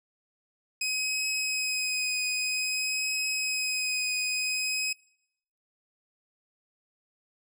20% pulse tone with vibrato, 2524 Hz, D#7, 24 cents sharp, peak -22 dBFS, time 0.81-4.93 s, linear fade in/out 5 ms, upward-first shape triangle, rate 0.52 Hz, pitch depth 18 cents each way, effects noise-tail reverb RT60 0.8 s tail -26 dB re dry

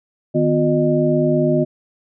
sine tone cluster, 153.9 / 249.3 / 358.1 / 612 Hz, D#3 / B3 / F4 / D#5, -19 / +16 / +43 / -29 cents, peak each -19 dBFS, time 0.34-1.65 s, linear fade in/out 20 ms, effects none

